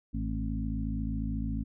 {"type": "harmonic tone with a mistuned harmonic", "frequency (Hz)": 54.1, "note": "A1", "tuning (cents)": -29, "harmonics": [1, 2, 3, 4, 5], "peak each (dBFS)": [-33, -38, -39, -36, -38], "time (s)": [0.13, 1.64], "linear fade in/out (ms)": 20, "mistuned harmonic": 4, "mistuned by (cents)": 43, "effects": []}